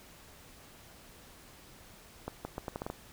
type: accelerating click train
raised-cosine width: 1 ms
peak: -22 dBFS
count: 8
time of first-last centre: 2.28-2.901 s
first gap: 170 ms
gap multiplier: 0.77
effects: pink hiss -55 dBFS RMS until 3.12 s